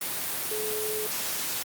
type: tone in noise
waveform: sine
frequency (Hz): 428.6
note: A4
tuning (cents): -45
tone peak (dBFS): -31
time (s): 0.51-1.07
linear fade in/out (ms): 5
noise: white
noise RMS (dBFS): -31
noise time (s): 0.01-1.63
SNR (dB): -3
effects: high-pass 100 Hz 12 dB/octave + Opus 32 kbps